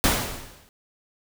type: noise with exponential decay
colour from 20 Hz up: pink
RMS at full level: -17 dBFS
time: 0.04-0.69 s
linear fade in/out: 0 ms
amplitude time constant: 140 ms
effects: none